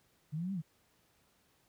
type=linear two-way sweep; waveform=sine; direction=up then down; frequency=145.2 to 200.7 to 145.2 Hz; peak=-34 dBFS; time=0.32-0.62 s; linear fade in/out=20 ms; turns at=0.53 s; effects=pink hiss -71 dBFS RMS until 1.68 s + high-pass 60 Hz 12 dB/octave